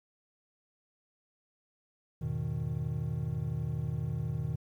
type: chord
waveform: triangle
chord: E major seventh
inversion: none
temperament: equal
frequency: 82.41 / 103.83 / 123.47 / 155.56 Hz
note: E2 / G#2 / B2 / D#3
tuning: 0 / 0 / 0 / 0 cents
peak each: -38 / -39 / -33 / -33 dBFS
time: 2.21-4.56 s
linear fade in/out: 10 ms
effects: 11-bit